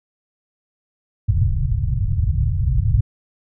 white low-pass noise, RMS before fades -18 dBFS, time 1.28-3.01 s, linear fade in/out 5 ms, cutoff 130 Hz, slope 48 dB/octave, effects none

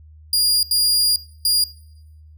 sawtooth tone bursts at uneven times, 4836 Hz, D8, 50 cents sharp, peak -12 dBFS, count 3, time 0.33-0.63 / 0.71-1.16 / 1.45-1.64 s, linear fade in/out 2 ms, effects noise-tail reverb RT60 0.9 s tail -21 dB re dry + added 77 Hz sine -42 dBFS peak until 2.37 s

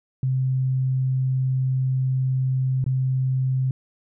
sine tone with dropouts, 130.6 Hz, C3, 3 cents flat, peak -19 dBFS, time 0.23-3.71 s, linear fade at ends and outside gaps 2 ms, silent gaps 2.842-2.863 s, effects none

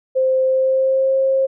sine tone with pitch glide, 522 to 534.2 Hz, C5 to C5, -4 to +36 cents, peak -13 dBFS, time 0.15-1.47 s, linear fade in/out 20 ms, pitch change +40 cents, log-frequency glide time 0.44-1.16 s, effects none

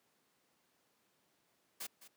white noise with echo, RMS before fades -43 dBFS, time 1.8-1.87 s, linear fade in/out 10 ms, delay 210 ms, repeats 1, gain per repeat -14 dB, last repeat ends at 2.08 s, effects pink hiss -75 dBFS RMS until 2.16 s + high-pass 200 Hz 12 dB/octave

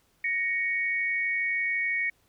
sine tone pair together, 1880.3 / 2227 Hz, A#6 / C#7, +14 / +7 cents, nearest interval minor third, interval 293 cents, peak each -29 / -27 dBFS, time 0.24-2.1 s, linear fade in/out 5 ms, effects pink hiss -67 dBFS RMS until 2.28 s

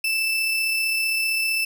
35% pulse tone with amplitude modulation, 2645 Hz, E7, 5 cents sharp, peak -18 dBFS, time 0.04-1.65 s, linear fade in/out 5 ms, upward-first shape sine, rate 35.4 Hz, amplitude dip 25%, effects none

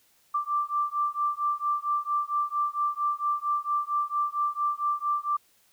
sine beating tone pair, 1174.7 / 1179.1 Hz, D6 / D6, 0 / +7 cents, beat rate 4.4 Hz, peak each -28 dBFS, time 0.34-5.37 s, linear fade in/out 10 ms, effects white hiss -64 dBFS RMS until 5.72 s

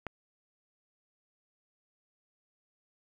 click, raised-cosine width 0.5 ms, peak -21 dBFS, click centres 0.067 s, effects 9-bit

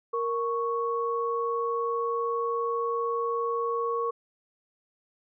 sine tone pair together, 466.2 / 1108.8 Hz, A#4 / C#6, 0 / 0 cents, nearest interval octave + minor third, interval 1500 cents, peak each -28 / -29 dBFS, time 0.13-4.11 s, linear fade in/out 10 ms, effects none

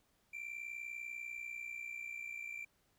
triangle tone with amplitude modulation, 2356 Hz, D7, 5 cents sharp, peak -37 dBFS, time 0.33-2.65 s, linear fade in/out 10 ms, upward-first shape sine, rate 60.2 Hz, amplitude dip 75%, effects tanh soft clip ceiling -33 dBFS + pink hiss -75 dBFS RMS until 2.98 s

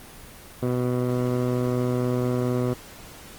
15% pulse tone with low-pass filter, 124.3 Hz, B2, 12 cents sharp, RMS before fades -24 dBFS, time 0.62-2.74 s, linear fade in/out 10 ms, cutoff 890 Hz, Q 0.86, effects pink hiss -44 dBFS RMS until 3.38 s + Opus 24 kbps

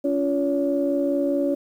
sine tone cluster, 281.8 / 346.6 / 567 Hz, C#4 / F4 / C#5, +29 / -13 / +39 cents, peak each -22 / -27 / -23 dBFS, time 0.04-1.55 s, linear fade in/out 10 ms, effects tanh soft clip ceiling -10 dBFS + 9-bit

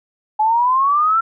sine exponential sweep, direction up, 847 to 1361 Hz, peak -12 dBFS, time 0.39-1.21 s, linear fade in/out 10 ms, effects none

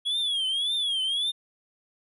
triangle tone with vibrato, 3322 Hz, G#7, in tune, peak -23 dBFS, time 0.05-1.32 s, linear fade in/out 20 ms, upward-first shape triangle, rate 1.8 Hz, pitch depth 160 cents each way, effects resampled to 32000 Hz

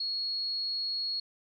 sine tone, 4324 Hz, C#8, 44 cents flat, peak -30 dBFS, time 0-1.2 s, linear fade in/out 5 ms, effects none

